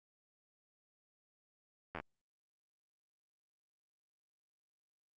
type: slowing click train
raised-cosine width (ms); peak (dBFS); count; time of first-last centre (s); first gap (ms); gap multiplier
0.5; -26; 5; 1.95-2; 11; 1.09
effects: Opus 48 kbps